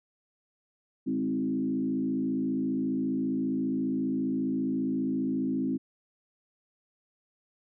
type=tone with frequency modulation; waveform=sine; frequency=261.6 Hz; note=C4; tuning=in tune; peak=-26 dBFS; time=1.06-5.78 s; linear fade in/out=20 ms; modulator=54.8 Hz; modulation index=1.1; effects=none